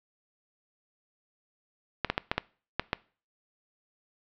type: clicks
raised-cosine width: 0.3 ms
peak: -9 dBFS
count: 7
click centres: 2.047 / 2.1 / 2.179 / 2.315 / 2.38 / 2.796 / 2.931 s
effects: noise-tail reverb RT60 0.4 s tail -22 dB re dry + low-pass 4000 Hz 12 dB/octave